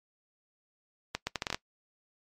accelerating click train, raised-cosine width 0.2 ms, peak -13 dBFS, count 8, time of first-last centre 1.15-1.545 s, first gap 120 ms, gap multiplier 0.73, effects noise-tail reverb RT60 0.1 s tail -20 dB re dry + MP3 96 kbps

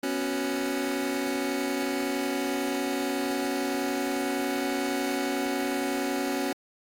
sawtooth chord, B suspended second, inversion none, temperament just, 246.9 / 277.8 / 370.4 Hz, B3 / C#4 / F#4, 0 / +4 / +2 cents, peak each -30 / -25 / -28 dBFS, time 0.03-6.53 s, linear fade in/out 5 ms, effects AAC 64 kbps

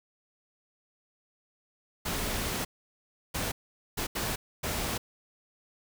pink noise bursts at uneven times, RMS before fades -32 dBFS, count 5, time 2.05-2.65 / 3.34-3.52 / 3.97-4.07 / 4.15-4.36 / 4.63-4.98 s, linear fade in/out 10 ms, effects none

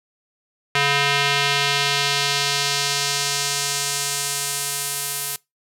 square tone with band-pass filter sweep, 141.8 Hz, C#3, 40 cents sharp, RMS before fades -22 dBFS, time 0.75-5.36 s, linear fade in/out 2 ms, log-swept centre 2500 to 12000 Hz, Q 1.1, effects noise-tail reverb RT60 0.2 s tail -23 dB re dry

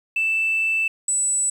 sine tone pair in turn, 2648 / 7920 Hz, E7 / B8, +7 / +4 cents, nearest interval octave + perfect fifth, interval 1897 cents, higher second, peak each -17 dBFS, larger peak neither, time 0.16-0.88 / 1.08-1.5 s, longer first, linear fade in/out 5 ms, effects tanh soft clip ceiling -15 dBFS + 8-bit

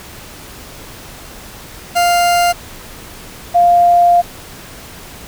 40% pulse / sine tone pair in turn, 699 / 699 Hz, F5 / F5, +1 / +1 cents, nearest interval unison, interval 0 cents, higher neither, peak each -9 / -6 dBFS, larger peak second, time 1.95-2.53 / 3.54-4.22 s, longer second, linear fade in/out 20 ms, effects pink hiss -34 dBFS RMS until 5.27 s

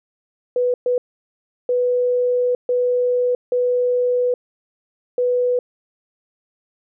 sine tone bursts at uneven times, 493.9 Hz, B4, in tune, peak -15 dBFS, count 6, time 0.56-0.74 / 0.86-0.98 / 1.69-2.55 / 2.69-3.35 / 3.52-4.34 / 5.18-5.59 s, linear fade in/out 2 ms, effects none

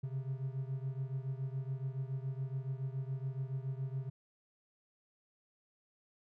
triangle beating tone pair, 130.81 / 137.91 Hz, C3 / C#3, 0 / -9 cents, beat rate 7.1 Hz, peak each -36 / -39 dBFS, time 0.03-4.1 s, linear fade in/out 10 ms, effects none

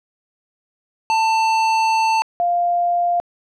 square / sine tone pair in turn, 890 / 698.7 Hz, A5 / F5, +20 / +1 cents, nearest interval major third, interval 419 cents, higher first, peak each -15 dBFS, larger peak neither, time 1.1-2.22 / 2.4-3.2 s, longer first, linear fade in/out 0 ms, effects low-pass 5000 Hz 12 dB/octave

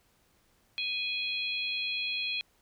harmonic tone, 830.6 Hz, G#5, in tune, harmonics 3 / 4 / 5, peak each -33 / -35 / -37 dBFS, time 0.78-2.41 s, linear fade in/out 0 ms, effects pink hiss -68 dBFS RMS until 2.61 s

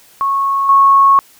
sine tone with level steps, 1100 Hz, C#6, 14 cents flat, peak -12 / -5 dBFS, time 0.21-1.19 s, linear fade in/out 0 ms, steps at 0.69 s, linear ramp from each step 2 ms, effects white hiss -46 dBFS RMS until 1.39 s

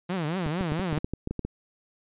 sawtooth tone with vibrato, 168.7 Hz, E3, 40 cents sharp, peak -23 dBFS, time 0.09-0.99 s, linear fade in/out 10 ms, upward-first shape triangle, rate 4.4 Hz, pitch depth 270 cents each way
clicks, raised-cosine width 3 ms, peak -17 dBFS, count 12, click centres 0.464 / 0.61 / 0.721 / 0.796 / 0.928 / 0.977 / 1.045 / 1.136 / 1.274 / 1.31 / 1.393 / 1.45 s
effects resampled to 8000 Hz

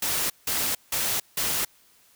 white noise bursts, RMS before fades -26 dBFS, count 4, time 0.02-1.65 s, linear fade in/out 5 ms, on 280 ms, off 170 ms, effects white hiss -59 dBFS RMS until 2.15 s

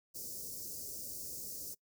white band-stop noise, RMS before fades -44 dBFS, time 0.14-1.75 s, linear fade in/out 20 ms, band 570 to 4900 Hz, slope 48 dB/octave, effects noise-tail reverb RT60 0.1 s tail -22 dB re dry

